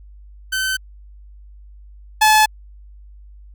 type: tone pair in turn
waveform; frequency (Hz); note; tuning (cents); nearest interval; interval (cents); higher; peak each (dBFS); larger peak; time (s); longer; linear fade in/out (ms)
sawtooth; 1532 / 861.4; G6 / A5; -40 / -37; minor seventh; 997; first; -15 / -6; second; 0.52-0.77 / 2.21-2.46; neither; 10
effects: added 50 Hz sine -39 dBFS peak until 3.54 s